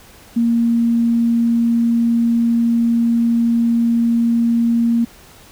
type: tone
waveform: sine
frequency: 233.1 Hz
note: A#3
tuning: in tune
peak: -12 dBFS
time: 0.36-5.05 s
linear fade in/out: 10 ms
effects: pink hiss -44 dBFS RMS until 5.51 s